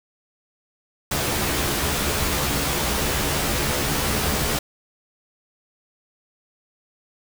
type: noise with comb filter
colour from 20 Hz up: pink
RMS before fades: -23 dBFS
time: 1.11-4.59 s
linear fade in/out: 5 ms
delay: 14 ms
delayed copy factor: +0.75
effects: none